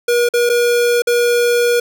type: tone with dropouts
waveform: square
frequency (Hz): 479.5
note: A#4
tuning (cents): +49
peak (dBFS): -12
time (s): 0.08-1.8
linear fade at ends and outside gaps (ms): 5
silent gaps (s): 0.289-0.337 / 0.493-0.497 / 1.021-1.071
effects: none